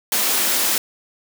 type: high-pass noise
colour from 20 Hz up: white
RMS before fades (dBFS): -19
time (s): 0.12-0.78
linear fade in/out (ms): 2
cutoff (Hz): 190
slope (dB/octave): 48
effects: none